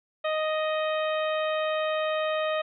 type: harmonic tone with a mistuned harmonic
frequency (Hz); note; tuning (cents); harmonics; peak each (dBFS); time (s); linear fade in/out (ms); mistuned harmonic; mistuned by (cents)
622.3; D#5; 0; 1 / 2 / 3 / 4 / 5 / 6; -26 / -32 / -36 / -38 / -40 / -42; 0.24-2.62; 10; 4; +17
effects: none